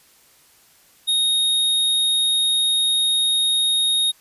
square tone, 3729 Hz, A#7, in tune, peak -17 dBFS, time 1.07-4.12 s, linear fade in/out 20 ms, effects white hiss -54 dBFS RMS until 4.2 s + resampled to 32000 Hz

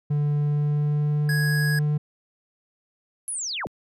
triangle tone with pitch glide, 146.83 to 149.14 Hz, D3 to D3, 0 to +27 cents, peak -18 dBFS, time 0.1-1.98 s, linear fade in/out 10 ms, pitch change +27 cents, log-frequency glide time 0.39-1.44 s
square tone, 1661.2 Hz, G#6, in tune, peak -26 dBFS, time 1.29-1.79 s, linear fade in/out 2 ms
sine linear sweep, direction down, 10970 to 49.43 Hz, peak -27 dBFS, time 3.28-3.67 s, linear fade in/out 0 ms
effects resampled to 32000 Hz

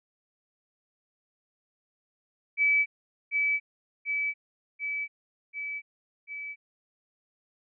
sine tone with echo, 2297 Hz, D7, 39 cents flat, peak -20 dBFS, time 2.57-2.86 s, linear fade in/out 50 ms, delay 740 ms, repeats 5, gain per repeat -3 dB, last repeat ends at 6.56 s, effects none

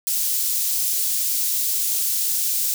white high-pass noise, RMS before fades -22 dBFS, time 0.07-2.74 s, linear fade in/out 0 ms, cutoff 5400 Hz, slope 12 dB/octave, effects none

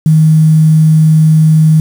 sine tone with quantisation, 157 Hz, D#3, 16 cents sharp, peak -3 dBFS, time 0.06-1.8 s, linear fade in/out 2 ms, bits 5, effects none

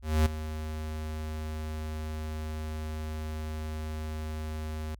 square tone with ADSR envelope, 77.78 Hz, D#2, in tune, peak -20 dBFS, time 0.02-4.95 s, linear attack 240 ms, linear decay 6 ms, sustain -14 dB, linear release 4 ms, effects added 50 Hz sine -49 dBFS peak until 4.99 s

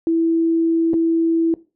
sine tone with dropouts, 329.6 Hz, E4, in tune, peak -14 dBFS, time 0.07-1.54 s, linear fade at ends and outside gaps 1 ms, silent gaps 0.934-0.94 s, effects noise-tail reverb RT60 0.3 s tail -19 dB re dry

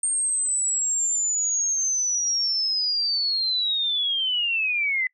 sine linear sweep, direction down, 8670 to 2002 Hz, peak -21 dBFS, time 0.03-5.07 s, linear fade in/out 2 ms, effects noise-tail reverb RT60 0.1 s tail -24 dB re dry

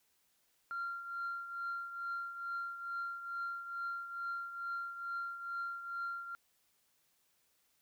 sine tone with tremolo, 1383 Hz, F6, 17 cents flat, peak -34 dBFS, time 0.71-6.35 s, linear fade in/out 0 ms, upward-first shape triangle, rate 2.3 Hz, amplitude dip 70%, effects tanh soft clip ceiling -33 dBFS + white hiss -75 dBFS RMS until 7.81 s

